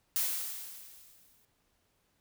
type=noise with exponential decay; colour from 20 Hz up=blue; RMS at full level=-29 dBFS; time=0.16-1.45 s; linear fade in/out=0 ms; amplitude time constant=280 ms; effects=pink hiss -74 dBFS RMS until 2.2 s